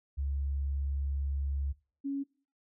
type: tone pair in turn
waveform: sine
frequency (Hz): 69.6 / 277.6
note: C#2 / C#4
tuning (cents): +8 / +3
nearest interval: 2 octaves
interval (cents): 2395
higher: second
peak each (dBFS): -30 / -31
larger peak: first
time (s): 0.17-1.73 / 2.04-2.24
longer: first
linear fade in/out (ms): 20
effects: noise-tail reverb RT60 0.4 s tail -21 dB re dry